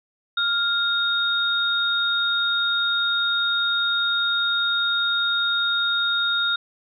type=tone pair together; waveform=sine; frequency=1400 / 3715 Hz; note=F6 / A#7; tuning=+4 / -7 cents; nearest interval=octave + perfect fourth; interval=1689 cents; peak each=-22 dBFS; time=0.37-6.56 s; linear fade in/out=5 ms; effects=none